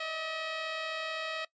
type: tone pair together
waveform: 10% pulse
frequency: 603.1 / 639 Hz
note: D5 / D#5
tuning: +46 / +46 cents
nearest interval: minor second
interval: 100 cents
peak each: -37 / -26 dBFS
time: 0-1.45 s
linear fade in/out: 5 ms
effects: noise-tail reverb RT60 0.1 s tail -20 dB re dry + resampled to 16000 Hz